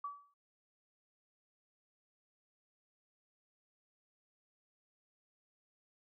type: tone with exponential decay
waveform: sine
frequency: 1147 Hz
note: D6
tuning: 41 cents flat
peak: -36 dBFS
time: 0.04-0.34 s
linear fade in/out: 5 ms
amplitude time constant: 64 ms
effects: none